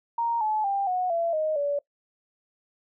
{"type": "tone with pitch steps", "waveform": "sine", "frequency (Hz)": [932.3, 859.9, 793.1, 731.5, 674.6, 622.2, 573.9], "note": ["A#5", "A5", "G5", "F#5", "E5", "D#5", "D5"], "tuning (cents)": [0, -40, 20, -20, 40, 0, -40], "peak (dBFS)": -23, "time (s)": [0.18, 1.79], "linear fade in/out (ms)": 5, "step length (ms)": 230, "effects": ["noise-tail reverb RT60 0.1 s tail -21 dB re dry"]}